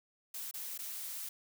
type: noise with dropouts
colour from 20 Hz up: blue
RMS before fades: -42 dBFS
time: 0.34-1.29 s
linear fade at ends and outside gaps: 5 ms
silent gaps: 0.512-0.539 / 0.778-0.788 s
effects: none

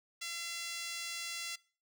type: tone with high-pass filter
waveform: 5% pulse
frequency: 680 Hz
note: F5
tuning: 46 cents flat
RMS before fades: -41 dBFS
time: 0.21-1.56 s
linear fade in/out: 10 ms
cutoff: 1900 Hz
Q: 1.3
effects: noise-tail reverb RT60 0.4 s tail -22 dB re dry

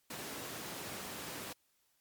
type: high-pass noise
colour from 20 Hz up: pink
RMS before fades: -44 dBFS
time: 0.1-1.53 s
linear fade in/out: 5 ms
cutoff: 160 Hz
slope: 12 dB/octave
effects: white hiss -75 dBFS RMS until 2 s + MP3 96 kbps

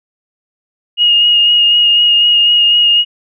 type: tone with vibrato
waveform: sine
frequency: 2863 Hz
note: F7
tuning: 42 cents sharp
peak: -6 dBFS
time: 0.97-3.05 s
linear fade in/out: 50 ms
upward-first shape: sine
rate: 4 Hz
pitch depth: 17 cents each way
effects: none

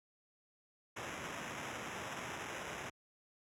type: noise with sample-and-hold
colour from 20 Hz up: white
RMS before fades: -44 dBFS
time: 0.96-2.9 s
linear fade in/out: 10 ms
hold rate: 4410 Hz
effects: high-pass 80 Hz 12 dB/octave + low-pass 10000 Hz 12 dB/octave

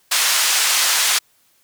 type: band-pass noise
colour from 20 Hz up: white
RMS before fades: -17 dBFS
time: 0.11-1.19 s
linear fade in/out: 10 ms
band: 1000 to 8000 Hz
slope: 12 dB/octave
effects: white hiss -59 dBFS RMS until 1.63 s

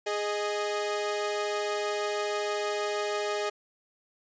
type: tone pair together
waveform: sawtooth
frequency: 415.3 / 619.8 Hz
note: G#4 / D#5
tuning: 0 / -7 cents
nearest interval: perfect fifth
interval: 693 cents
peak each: -26 / -29 dBFS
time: 0.06-3.5 s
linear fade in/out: 10 ms
effects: resampled to 16000 Hz

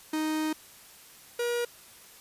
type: tone pair in turn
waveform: 45% pulse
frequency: 311.1 / 478.2 Hz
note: D#4 / A#4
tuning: 0 / +44 cents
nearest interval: perfect fifth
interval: 744 cents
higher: second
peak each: -27 dBFS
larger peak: neither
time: 0.13-0.53 / 1.39-1.65 s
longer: first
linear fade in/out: 5 ms
effects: white hiss -52 dBFS RMS until 2.2 s + resampled to 32000 Hz

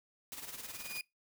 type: noise with tremolo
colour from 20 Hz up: white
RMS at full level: -43 dBFS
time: 0.32-1 s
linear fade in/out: 0 ms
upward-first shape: sine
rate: 19 Hz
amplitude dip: 65%
type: tone with exponential growth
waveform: 35% pulse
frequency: 2452 Hz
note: D#7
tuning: 26 cents flat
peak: -34 dBFS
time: 0.45-1.01 s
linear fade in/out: 1 ms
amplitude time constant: 120 ms
effects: noise-tail reverb RT60 0.2 s tail -23 dB re dry

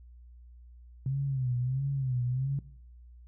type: tone with vibrato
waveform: sine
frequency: 130.81 Hz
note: C3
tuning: in tune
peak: -27 dBFS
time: 1.06-2.59 s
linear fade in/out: 2 ms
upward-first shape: sine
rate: 1.5 Hz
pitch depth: 110 cents each way
effects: noise-tail reverb RT60 0.7 s tail -18 dB re dry + added 60 Hz sine -49 dBFS peak until 3.27 s

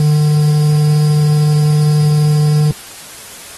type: tone with quantisation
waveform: triangle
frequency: 150.2 Hz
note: D3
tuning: 39 cents sharp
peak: -6 dBFS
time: 0-2.71 s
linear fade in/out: 2 ms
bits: 5
effects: white hiss -33 dBFS RMS until 3.57 s + AAC 32 kbps

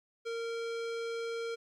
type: tone with low-pass filter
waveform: square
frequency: 461.4 Hz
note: A#4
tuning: 18 cents flat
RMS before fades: -37 dBFS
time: 0.25-1.56 s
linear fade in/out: 20 ms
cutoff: 5300 Hz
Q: 0.87
effects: 12-bit

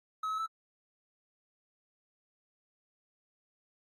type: tone with pitch steps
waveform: triangle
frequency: 1282 / 1290 / 1317 Hz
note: E6 / E6 / E6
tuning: -49 / -38 / -2 cents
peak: -30 dBFS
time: 0.23-0.461 s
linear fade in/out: 5 ms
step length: 77 ms
effects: AAC 32 kbps

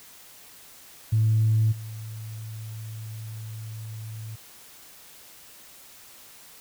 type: tone with level steps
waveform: sine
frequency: 110 Hz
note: A2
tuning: in tune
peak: -17 / -34 dBFS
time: 1.12-4.36 s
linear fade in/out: 10 ms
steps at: 1.71 s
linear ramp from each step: 20 ms
effects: tanh soft clip ceiling -13 dBFS + white hiss -49 dBFS RMS until 6.6 s

